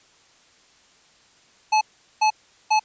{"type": "tone bursts", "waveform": "square", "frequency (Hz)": 861, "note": "A5", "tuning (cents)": -38, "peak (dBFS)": -16, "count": 3, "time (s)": [1.72, 2.796], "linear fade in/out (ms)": 10, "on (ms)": 92, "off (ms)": 400, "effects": ["white hiss -56 dBFS RMS until 2.84 s", "resampled to 16000 Hz"]}